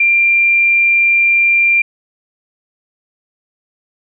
sine tone, 2379 Hz, D7, 22 cents sharp, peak -8 dBFS, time 0-1.82 s, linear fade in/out 5 ms, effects none

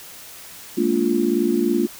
sine chord, Bb dominant seventh, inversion third, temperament just, 209.8 / 233.1 / 291.4 / 349.6 Hz, Ab3 / Bb3 / D4 / F4, +18 / 0 / -13 / +2 cents, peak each -25 / -22 / -23 / -20 dBFS, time 0.77-1.87 s, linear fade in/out 10 ms, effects white hiss -40 dBFS RMS until 1.99 s

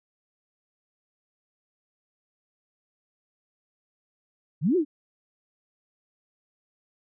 sine exponential two-way sweep, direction up then down, 127.5 to 388.3 to 274.3 Hz, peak -19 dBFS, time 4.61-4.85 s, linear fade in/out 50 ms, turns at 4.76 s, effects none

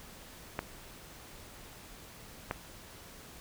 clicks, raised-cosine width 0.5 ms, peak -17 dBFS, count 2, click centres 0.591 / 2.511 s, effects pink hiss -51 dBFS RMS until 3.4 s

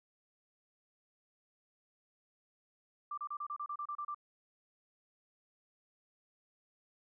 sine tone bursts, 1179 Hz, D6, 6 cents sharp, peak -37 dBFS, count 11, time 3.11-4.146 s, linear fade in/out 5 ms, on 66 ms, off 31 ms, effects none

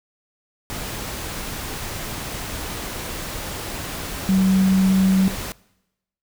sine tone in noise, 190 Hz, F#3, 46 cents sharp, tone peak -14 dBFS, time 4.29-5.28 s, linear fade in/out 0 ms, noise pink, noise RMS -30 dBFS, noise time 0.7-5.52 s, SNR +13 dB, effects noise-tail reverb RT60 0.9 s tail -22 dB re dry

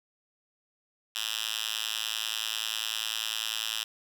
5% pulse tone with high-pass filter, 110.1 Hz, A2, 2 cents sharp, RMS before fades -33 dBFS, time 1.15-3.84 s, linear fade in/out 10 ms, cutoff 2900 Hz, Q 1.9, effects none

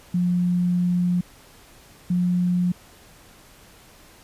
sine tone pair in turn, 177.5 / 178.21 Hz, F3 / F3, +28 / +35 cents, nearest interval unison, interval 7 cents, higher second, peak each -18 / -18 dBFS, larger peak neither, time 0.14-1.21 / 2.1-2.72 s, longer first, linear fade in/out 5 ms, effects pink hiss -50 dBFS RMS until 4.23 s + resampled to 32000 Hz

